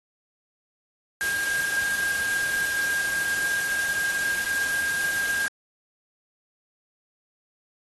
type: tone in noise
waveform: sine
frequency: 1613 Hz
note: G6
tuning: 49 cents sharp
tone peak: -24 dBFS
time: 1.21-5.48 s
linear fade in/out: 0 ms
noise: white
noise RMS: -32 dBFS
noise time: 1.21-5.48 s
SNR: +5 dB
effects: AAC 32 kbps